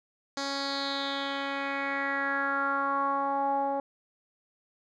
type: tone with low-pass filter sweep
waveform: 10% pulse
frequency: 277.2 Hz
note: C#4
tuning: in tune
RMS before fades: -30 dBFS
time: 0.37-3.8 s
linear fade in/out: 2 ms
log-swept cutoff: 5500 to 710 Hz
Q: 4.6
effects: none